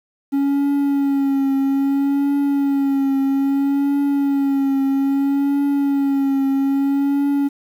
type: tone with vibrato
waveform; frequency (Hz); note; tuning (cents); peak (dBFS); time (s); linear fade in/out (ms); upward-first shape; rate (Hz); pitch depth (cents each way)
triangle; 277.2; C#4; 0; -13; 0.32-7.49; 20; triangle; 0.61; 38
effects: 8-bit